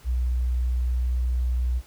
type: tone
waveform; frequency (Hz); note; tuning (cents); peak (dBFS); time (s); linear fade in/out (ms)
sine; 61.74; B1; 0; -21; 0.04-1.82; 50
effects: pink hiss -53 dBFS RMS until 1.86 s